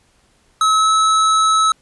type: tone with pitch glide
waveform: square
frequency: 1288 to 1297 Hz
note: E6 to E6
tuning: -41 to -28 cents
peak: -12 dBFS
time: 0.61-1.72 s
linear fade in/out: 2 ms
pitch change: +13 cents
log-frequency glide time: 0.75-0.9 s
effects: pink hiss -57 dBFS RMS until 1.81 s + resampled to 24000 Hz